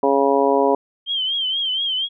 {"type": "harmonic tone", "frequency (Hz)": 138.4, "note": "C#3", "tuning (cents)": -2, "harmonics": [2, 3, 4, 5, 6, 7], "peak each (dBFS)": [-22, -18, -20, -22, -26, -21], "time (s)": [0.03, 0.75], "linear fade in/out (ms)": 2}
{"type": "tone with vibrato", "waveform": "sine", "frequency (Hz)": 3150, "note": "G7", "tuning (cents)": 8, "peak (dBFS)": -19, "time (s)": [1.06, 2.09], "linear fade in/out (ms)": 50, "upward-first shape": "triangle", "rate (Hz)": 4.2, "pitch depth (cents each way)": 97}
{"effects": []}